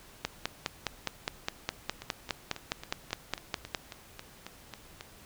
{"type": "two click trains", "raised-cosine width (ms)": 0.2, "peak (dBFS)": [-23, -12], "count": [12, 18], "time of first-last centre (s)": [[2.02, 5.009], [0.25, 3.748]], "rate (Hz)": [3.68, 4.86], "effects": ["pink hiss -54 dBFS RMS until 5.25 s"]}